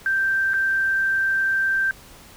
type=tone with dropouts; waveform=sine; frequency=1568 Hz; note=G6; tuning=in tune; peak=-18 dBFS; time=0.06-1.91 s; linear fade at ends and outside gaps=1 ms; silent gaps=0.535-0.54 s; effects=pink hiss -46 dBFS RMS until 2.36 s